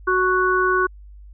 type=harmonic tone; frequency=370 Hz; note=F#4; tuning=in tune; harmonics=1 / 3 / 4; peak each=-20 / -20 / -20 dBFS; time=0.07-0.87 s; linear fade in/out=10 ms; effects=added 50 Hz sine -39 dBFS peak until 1.33 s